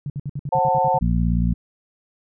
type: tone bursts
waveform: sine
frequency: 142.7 Hz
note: D3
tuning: 49 cents flat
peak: -24 dBFS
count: 10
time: 0.06-0.981 s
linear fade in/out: 2 ms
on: 39 ms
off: 59 ms
type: chord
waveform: sine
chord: F# diminished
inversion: second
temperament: just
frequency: 532.8 / 740 / 888 Hz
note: C5 / F#5 / A5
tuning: +31 / 0 / +16 cents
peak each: -22 / -20 / -19 dBFS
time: 0.52-0.99 s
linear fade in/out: 10 ms
type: harmonic tone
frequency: 58.27 Hz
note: A#1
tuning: in tune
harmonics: 1 / 2 / 3 / 4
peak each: -20 / -24 / -21 / -26 dBFS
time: 1.01-1.54 s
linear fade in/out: 10 ms
effects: none